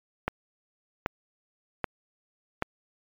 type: click train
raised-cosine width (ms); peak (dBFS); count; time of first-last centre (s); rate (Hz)
0.5; -11; 4; 0.28-2.624; 1.28
effects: MP3 96 kbps